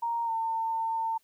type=tone with pitch glide; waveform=sine; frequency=932.3 to 902.1 Hz; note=A#5 to A5; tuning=0 to +43 cents; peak=-27 dBFS; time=0.02-1.18 s; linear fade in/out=10 ms; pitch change=-57 cents; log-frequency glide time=0.25-0.31 s; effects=white hiss -69 dBFS RMS until 1.23 s